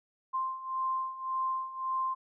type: beating tone pair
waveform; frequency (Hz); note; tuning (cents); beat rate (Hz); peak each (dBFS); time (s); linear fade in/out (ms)
sine; 1046.5 / 1048.3; C6 / C6; 0 / +3; 1.8; -36 / -32; 0.33-2.15; 20
effects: none